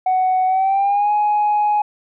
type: tone with pitch glide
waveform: sine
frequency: 745 to 836.2 Hz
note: F#5 to G#5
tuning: +12 to +12 cents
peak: -12 dBFS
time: 0.06-1.82 s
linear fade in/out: 5 ms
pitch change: +200 cents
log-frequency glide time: 0.46-1.12 s
effects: tanh soft clip ceiling -11 dBFS